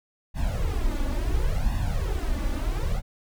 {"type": "noise with flanger", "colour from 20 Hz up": "brown", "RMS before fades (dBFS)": -25, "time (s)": [0.34, 3.02], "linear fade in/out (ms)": 50, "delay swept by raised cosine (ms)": [1.1, 3.5], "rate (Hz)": 0.71, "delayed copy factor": 1, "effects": []}